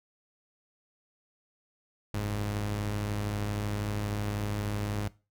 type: tone pair together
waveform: sawtooth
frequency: 45.5 / 103.83 Hz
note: F#1 / G#2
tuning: -28 / 0 cents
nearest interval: octave + major second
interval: 1428 cents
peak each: -34 / -27 dBFS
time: 2.14-5.08 s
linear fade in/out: 0 ms
effects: noise-tail reverb RT60 0.3 s tail -20 dB re dry